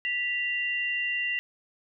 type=tone pair together; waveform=sine; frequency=1965.9 / 2774 Hz; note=B6 / F7; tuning=-8 / -12 cents; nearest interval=tritone; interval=596 cents; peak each=-29 / -29 dBFS; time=0.05-1.39 s; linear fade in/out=0 ms; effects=none

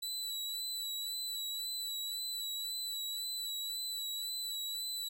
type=tone with vibrato; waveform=sawtooth; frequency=3951 Hz; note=B7; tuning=in tune; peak=-34 dBFS; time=0.02-5.09 s; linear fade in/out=10 ms; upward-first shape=sine; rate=1.9 Hz; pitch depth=29 cents each way; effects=none

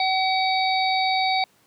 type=harmonic tone; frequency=758 Hz; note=F#5; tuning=42 cents sharp; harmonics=1 / 3 / 5 / 6; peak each=-21 / -26 / -28 / -29 dBFS; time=0-1.44 s; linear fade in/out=2 ms; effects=pink hiss -60 dBFS RMS until 1.66 s + high-pass 150 Hz 12 dB/octave

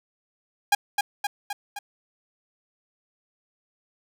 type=tone with echo; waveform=sawtooth; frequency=814 Hz; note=G#5; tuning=35 cents flat; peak=-12 dBFS; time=0.72-0.75 s; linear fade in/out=5 ms; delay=260 ms; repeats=4; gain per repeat=-4 dB; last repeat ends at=1.79 s; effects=none

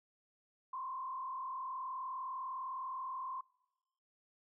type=tone with frequency modulation; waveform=sine; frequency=1046.5 Hz; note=C6; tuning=in tune; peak=-39 dBFS; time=0.73-3.41 s; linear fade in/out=5 ms; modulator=39.6 Hz; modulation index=1; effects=noise-tail reverb RT60 1.0 s tail -25 dB re dry

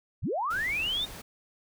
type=linear sweep; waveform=sine; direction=up; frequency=37.01 to 3729 Hz; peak=-27 dBFS; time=0.22-1.06 s; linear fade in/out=20 ms
type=noise; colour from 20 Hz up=pink; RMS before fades=-43 dBFS; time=0.5-1.22 s; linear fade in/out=10 ms
effects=none

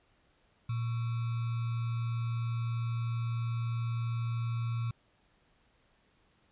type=tone with sample-and-hold; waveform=sine; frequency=116.54 Hz; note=A#2; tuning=in tune; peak=-30 dBFS; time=0.69-4.91 s; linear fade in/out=5 ms; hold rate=1225 Hz; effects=pink hiss -69 dBFS RMS until 6.51 s + resampled to 8000 Hz

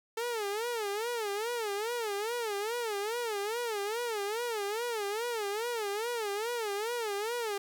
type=tone with vibrato; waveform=sawtooth; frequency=440 Hz; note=A4; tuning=in tune; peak=-28 dBFS; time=0.17-7.58 s; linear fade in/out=5 ms; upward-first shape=sine; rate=2.4 Hz; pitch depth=170 cents each way; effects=11-bit

